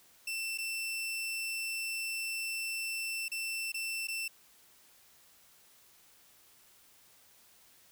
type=tone with dropouts; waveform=sawtooth; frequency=2680 Hz; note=E7; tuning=28 cents sharp; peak=-31 dBFS; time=0.27-4.28 s; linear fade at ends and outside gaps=5 ms; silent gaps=0.576-0.584 / 3.283-3.316 / 3.72-3.742 / 4.072-4.083 s; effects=white hiss -62 dBFS RMS until 7.91 s